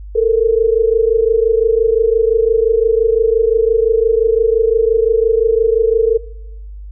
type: tone pair together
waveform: sine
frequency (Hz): 440.7 / 466.5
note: A4 / A#4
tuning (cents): +3 / +1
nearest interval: minor second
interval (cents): 98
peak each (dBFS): -12 / -13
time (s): 0.15-6.18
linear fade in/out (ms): 10
effects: noise-tail reverb RT60 1.0 s tail -21 dB re dry + added 50 Hz sine -28 dBFS peak until 6.91 s